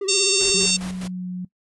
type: tone with vibrato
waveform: triangle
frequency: 388.8 Hz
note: G4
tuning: 14 cents flat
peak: -22 dBFS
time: 0.01-0.66 s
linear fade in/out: 5 ms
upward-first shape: triangle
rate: 16 Hz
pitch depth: 86 cents each way
type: harmonic tone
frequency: 909 Hz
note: A#5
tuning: 44 cents flat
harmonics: 3 / 4 / 5 / 6 / 7 / 8 / 9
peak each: -25 / -25 / -25 / -25 / -25 / -25 / -25 dBFS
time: 0.08-0.77 s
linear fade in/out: 10 ms
type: noise with tremolo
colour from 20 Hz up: pink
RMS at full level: -35 dBFS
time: 0.4-1.08 s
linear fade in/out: 10 ms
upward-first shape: square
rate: 4.9 Hz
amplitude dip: 65%
type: tone with pitch glide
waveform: sine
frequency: 184.3 to 181.45 Hz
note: F#3 to F#3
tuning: -7 to -34 cents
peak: -26 dBFS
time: 0.54-1.45 s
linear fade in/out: 5 ms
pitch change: -27 cents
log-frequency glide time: 0.95-1.28 s
effects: noise-tail reverb RT60 0.1 s tail -20 dB re dry + resampled to 24000 Hz